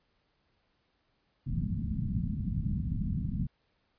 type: low-pass noise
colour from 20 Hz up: white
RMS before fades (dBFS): -32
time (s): 1.46-3.47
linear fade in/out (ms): 10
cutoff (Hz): 220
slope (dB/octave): 48
effects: pink hiss -74 dBFS RMS until 3.98 s + resampled to 11025 Hz